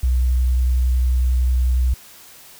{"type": "tone with vibrato", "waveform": "sine", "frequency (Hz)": 62.7, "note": "B1", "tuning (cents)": 27, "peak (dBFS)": -14, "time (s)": [0.03, 1.94], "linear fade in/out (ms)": 5, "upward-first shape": "sine", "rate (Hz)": 11, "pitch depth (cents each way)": 13, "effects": ["white hiss -44 dBFS RMS until 2.59 s"]}